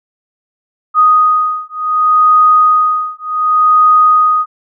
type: beating tone pair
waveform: sine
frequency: 1244.5 / 1245.17 Hz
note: D#6 / D#6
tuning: 0 / +1 cents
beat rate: 0.67 Hz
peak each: -10 dBFS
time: 0.94-4.46 s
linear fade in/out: 50 ms
effects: none